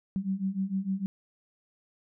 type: beating tone pair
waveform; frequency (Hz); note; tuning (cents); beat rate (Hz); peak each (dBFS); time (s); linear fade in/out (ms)
sine; 188.5 / 195.1; F#3 / G3; +32 / -8; 6.6; -32 / -30; 0.16-1.06; 0
effects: none